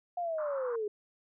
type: linear sweep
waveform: sine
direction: down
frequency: 718 to 407.1 Hz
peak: -31 dBFS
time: 0.17-0.88 s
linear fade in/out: 5 ms
type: band-pass noise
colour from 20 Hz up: white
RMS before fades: -44 dBFS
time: 0.38-0.76 s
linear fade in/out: 5 ms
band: 1000 to 1300 Hz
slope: 48 dB/octave
effects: none